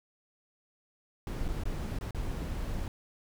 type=noise with dropouts; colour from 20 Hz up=brown; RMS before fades=-34 dBFS; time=1.27-2.88 s; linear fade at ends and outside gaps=1 ms; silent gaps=1.482-1.487 / 1.636-1.654 / 1.987-2.01 / 2.108-2.147 s; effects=none